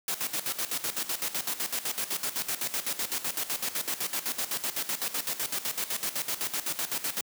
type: noise with tremolo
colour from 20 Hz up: white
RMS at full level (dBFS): -30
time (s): 0.08-7.21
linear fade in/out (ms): 2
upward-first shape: square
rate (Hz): 7.9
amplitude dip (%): 75
effects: high-pass 150 Hz 12 dB/octave